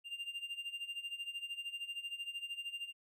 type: tone with tremolo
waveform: triangle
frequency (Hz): 2794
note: F7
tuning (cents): 0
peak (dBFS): -36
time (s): 0.04-2.93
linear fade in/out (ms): 50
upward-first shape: sine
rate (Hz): 13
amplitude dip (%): 80
effects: none